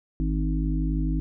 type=harmonic tone with a mistuned harmonic; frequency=51.7 Hz; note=G#1; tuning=7 cents flat; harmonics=1 / 3 / 5 / 6; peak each=-24 / -29 / -31 / -32 dBFS; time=0.2-1.2 s; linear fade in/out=0 ms; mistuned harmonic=3; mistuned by=+37 cents; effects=none